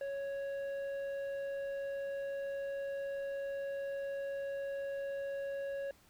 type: tone with tanh clipping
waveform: triangle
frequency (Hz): 554.4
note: C#5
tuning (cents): 0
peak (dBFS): -38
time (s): 0.01-5.91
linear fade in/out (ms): 2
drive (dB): 12
effects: pink hiss -65 dBFS RMS until 6.09 s